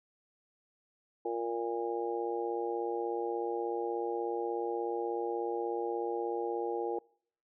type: harmonic tone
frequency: 116.54 Hz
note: A#2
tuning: in tune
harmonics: 3 / 4 / 5 / 6 / 7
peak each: -36 / -35 / -45 / -47 / -38 dBFS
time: 1.25-6.99 s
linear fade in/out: 5 ms
effects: noise-tail reverb RT60 0.6 s tail -26 dB re dry